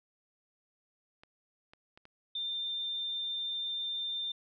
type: clicks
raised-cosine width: 0.3 ms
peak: -37 dBFS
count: 4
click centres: 1.235 / 1.735 / 1.975 / 2.054 s
type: tone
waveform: sine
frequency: 3593 Hz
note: A7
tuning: 36 cents sharp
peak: -33 dBFS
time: 2.35-4.32 s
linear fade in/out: 5 ms
effects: none